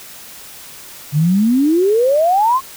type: exponential sweep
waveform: sine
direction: up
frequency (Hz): 140.9 to 1097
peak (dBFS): -10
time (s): 1.12-2.61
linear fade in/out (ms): 50
effects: white hiss -36 dBFS RMS until 2.76 s